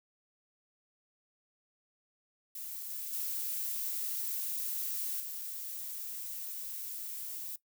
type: noise with level steps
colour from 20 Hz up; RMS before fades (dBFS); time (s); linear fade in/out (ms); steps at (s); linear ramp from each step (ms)
violet; -42 / -40 / -36 / -41; 2.55-7.56; 5; 2.9 / 3.13 / 5.2; 2
effects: noise-tail reverb RT60 0.1 s tail -17 dB re dry